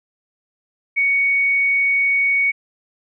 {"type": "tone", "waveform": "sine", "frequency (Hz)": 2232, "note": "C#7", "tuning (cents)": 11, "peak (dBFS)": -14, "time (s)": [0.96, 2.52], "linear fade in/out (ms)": 20, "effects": []}